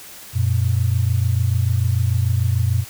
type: tone pair together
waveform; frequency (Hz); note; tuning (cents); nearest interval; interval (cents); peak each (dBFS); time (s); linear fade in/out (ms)
sine; 91.81 / 118.6; F#2 / A#2; -13 / +30; major third; 443; -18; 0.33-2.85; 50
effects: white hiss -39 dBFS RMS until 2.89 s